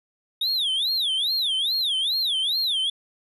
triangle tone with vibrato, 3619 Hz, A7, 48 cents sharp, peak -20 dBFS, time 0.41-2.9 s, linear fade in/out 5 ms, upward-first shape sine, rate 2.4 Hz, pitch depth 290 cents each way, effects resampled to 32000 Hz

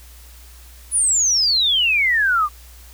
sine exponential sweep, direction down, 10240 to 1156 Hz, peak -14 dBFS, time 0.91-2.49 s, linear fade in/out 50 ms, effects added 60 Hz sine -41 dBFS peak until 2.93 s + white hiss -47 dBFS RMS until 2.93 s

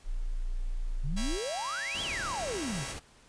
sine tone, 29.14 Hz, A#0, in tune, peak -29 dBFS, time 0.04-1.39 s, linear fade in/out 50 ms
sine exponential two-way sweep, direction up then down, 124.3 to 3436 to 124.3 Hz, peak -33 dBFS, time 1.03-2.85 s, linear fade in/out 20 ms, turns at 2.02 s
5% pulse chord, C# diminished seventh, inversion none, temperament just, 554.4 / 665.2 / 798.3 / 957.9 Hz, C#5 / E5 / G5 / Bb5, 0 / +16 / +31 / +47 cents, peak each -32 dBFS, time 1.16-2.94 s, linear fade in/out 20 ms
pink noise, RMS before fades -41 dBFS, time 1.94-3 s, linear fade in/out 20 ms
effects pink hiss -59 dBFS RMS until 3.28 s + resampled to 22050 Hz

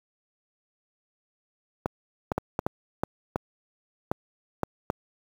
clicks, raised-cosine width 1 ms, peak -11 dBFS, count 10, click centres 1.859 / 2.318 / 2.38 / 2.591 / 2.665 / 3.035 / 3.359 / 4.115 / 4.633 / 4.901 s, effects high-pass 60 Hz 12 dB/octave + 7-bit

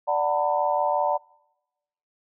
sine chord, B minor seventh, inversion first, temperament equal with one note detuned, 587.3 / 740 / 902.1 / 987.8 Hz, D5 / F#5 / A5 / B5, 0 / 0 / +43 / 0 cents, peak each -25 / -26 / -25 / -29 dBFS, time 0.07-1.18 s, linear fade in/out 20 ms, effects noise-tail reverb RT60 1.0 s tail -26 dB re dry

